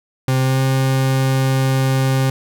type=tone with pitch glide; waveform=40% pulse; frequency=130.81 to 132.94 Hz; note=C3 to C3; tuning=0 to +28 cents; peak=-13 dBFS; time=0.28-2.3 s; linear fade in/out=2 ms; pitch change=+28 cents; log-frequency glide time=0.41-0.61 s; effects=none